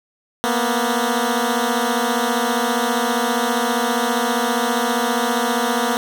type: beating tone pair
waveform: 10% pulse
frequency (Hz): 231.7 / 246.7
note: A#3 / B3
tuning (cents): -10 / -2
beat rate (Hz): 15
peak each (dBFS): -12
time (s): 0.44-5.97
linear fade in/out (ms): 0
effects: none